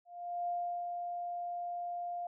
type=tone with ADSR envelope; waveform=sine; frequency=701 Hz; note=F5; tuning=6 cents sharp; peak=-32 dBFS; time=0.05-2.27 s; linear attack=430 ms; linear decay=370 ms; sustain=-4 dB; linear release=3 ms; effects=none